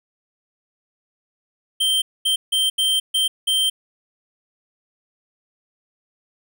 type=tone bursts at uneven times; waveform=square; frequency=3136 Hz; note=G7; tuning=in tune; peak=-17 dBFS; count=6; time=1.8-2.02 / 2.25-2.36 / 2.52-2.7 / 2.78-3 / 3.14-3.28 / 3.47-3.7 s; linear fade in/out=10 ms; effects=none

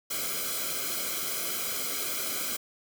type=noise with comb filter; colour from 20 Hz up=white; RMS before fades=-32 dBFS; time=0.1-2.57 s; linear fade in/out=10 ms; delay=1.1 ms; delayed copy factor=-0.95; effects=none

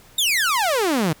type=exponential sweep; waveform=sawtooth; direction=down; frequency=3767 to 146.83 Hz; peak=-14 dBFS; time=0.18-1.13 s; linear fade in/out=5 ms; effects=pink hiss -50 dBFS RMS until 1.2 s

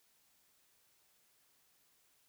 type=silence; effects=white hiss -72 dBFS RMS until 2.28 s

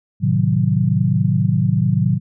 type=chord; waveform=sine; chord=A diminished seventh; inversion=none; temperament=equal; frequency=110 / 130.81 / 155.56 / 185 Hz; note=A2 / C3 / Eb3 / Gb3; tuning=0 / 0 / 0 / 0 cents; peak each=-19 dBFS; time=0.2-2.2 s; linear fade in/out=50 ms; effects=none

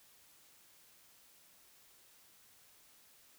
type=silence; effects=white hiss -64 dBFS RMS until 3.38 s

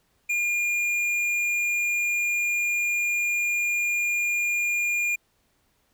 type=tone with tanh clipping; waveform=triangle; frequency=2415 Hz; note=D7; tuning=48 cents sharp; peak=-24 dBFS; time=0.29-5.16 s; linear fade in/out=10 ms; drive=14 dB; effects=pink hiss -68 dBFS RMS until 5.93 s

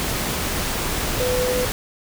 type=tone in noise; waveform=sine; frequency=500 Hz; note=B4; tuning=21 cents sharp; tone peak=-20 dBFS; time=1.2-1.65 s; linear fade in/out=0 ms; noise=pink; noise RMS=-24 dBFS; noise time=0-1.72 s; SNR=+1 dB; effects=none

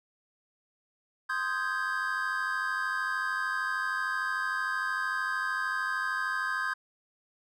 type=chord; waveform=triangle; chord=Ab major seventh; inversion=first; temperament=equal; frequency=1046.5 / 1244.5 / 1568 / 1661.2 Hz; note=C6 / Eb6 / G6 / Ab6; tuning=0 / 0 / 0 / 0 cents; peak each=-34 / -34 / -30 / -34 dBFS; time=1.29-6.74 s; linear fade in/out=10 ms; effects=none

